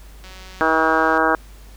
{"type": "click train", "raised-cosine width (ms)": 0.2, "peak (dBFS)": -24, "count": 176, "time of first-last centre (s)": [0.24, 1.176], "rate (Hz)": 187}
{"type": "harmonic tone", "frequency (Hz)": 160, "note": "D#3", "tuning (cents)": 49, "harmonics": [2, 3, 4, 5, 6, 7, 8, 9, 10], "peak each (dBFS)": [-23, -23, -23, -23, -23, -23, -23, -23, -23], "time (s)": [0.61, 1.35], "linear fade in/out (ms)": 0}
{"effects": ["added 50 Hz sine -39 dBFS peak until 1.76 s", "pink hiss -49 dBFS RMS until 1.76 s"]}